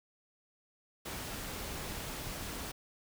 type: noise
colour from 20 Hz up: pink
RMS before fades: -41 dBFS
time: 1.05-2.72 s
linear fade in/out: 10 ms
effects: none